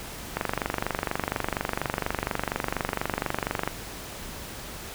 click train, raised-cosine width 0.5 ms, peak -10 dBFS, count 81, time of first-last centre 0.37-3.676 s, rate 24.2 Hz, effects pink hiss -39 dBFS RMS until 4.94 s

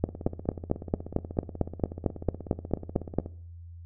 two click trains, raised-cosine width 2 ms, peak -24 / -10 dBFS, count 53 / 15, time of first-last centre 0.09-3.261 / 0.04-3.186 s, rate 16.4 / 4.45 Hz, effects noise-tail reverb RT60 0.6 s tail -22 dB re dry + added 85 Hz sine -42 dBFS peak until 3.85 s

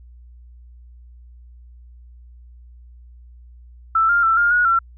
sine tone with pitch steps, 1326 / 1400 / 1335 / 1409 / 1452 / 1355 Hz, E6 / F6 / E6 / F6 / F#6 / E6, +10 / +4 / +22 / +15 / -33 / +47 cents, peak -13 dBFS, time 3.95-4.79 s, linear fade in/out 5 ms, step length 140 ms, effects added 60 Hz sine -41 dBFS peak until 4.97 s

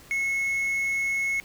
triangle tone with quantisation, 2185 Hz, C#7, 26 cents flat, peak -22 dBFS, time 0.11-1.4 s, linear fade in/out 0 ms, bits 8, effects pink hiss -50 dBFS RMS until 1.44 s

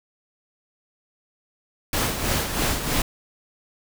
pink noise with tremolo, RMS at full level -22 dBFS, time 1.93-3.02 s, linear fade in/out 2 ms, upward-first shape sine, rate 3.1 Hz, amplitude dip 55%, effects none

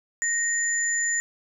sine tone pair together, 1864.7 / 7035 Hz, A#6 / A8, 0 / -1 cents, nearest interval octave + major seventh, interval 2299 cents, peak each -25 dBFS, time 0.22-1.2 s, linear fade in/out 0 ms, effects none

